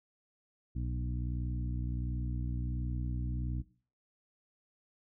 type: harmonic tone with a mistuned harmonic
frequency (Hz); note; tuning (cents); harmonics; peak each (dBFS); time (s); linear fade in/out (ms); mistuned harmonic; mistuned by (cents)
61.4; B1; -9; 1 / 2 / 3 / 4 / 5; -35 / -38 / -44 / -46 / -48; 0.75-3.62; 10; 1; +48
effects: noise-tail reverb RT60 0.4 s tail -17 dB re dry